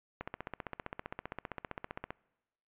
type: click train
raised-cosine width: 0.5 ms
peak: -23 dBFS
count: 30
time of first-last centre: 0.21-2.105 s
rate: 15.3 Hz
effects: noise-tail reverb RT60 1.0 s tail -25 dB re dry + resampled to 8000 Hz